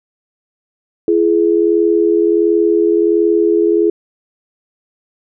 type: tone pair together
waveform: sine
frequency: 338.7 / 420.1 Hz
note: E4 / G#4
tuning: +47 / +20 cents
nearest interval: major third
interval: 373 cents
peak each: -12 dBFS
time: 1.08-3.9 s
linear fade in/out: 2 ms
effects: none